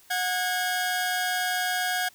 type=tone pair together; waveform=sawtooth; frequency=730 / 1638.8 Hz; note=F#5 / G#6; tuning=-24 / -24 cents; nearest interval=octave + major second; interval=1400 cents; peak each=-24 dBFS; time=0.1-2.09 s; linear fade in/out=10 ms; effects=white hiss -56 dBFS RMS until 2.14 s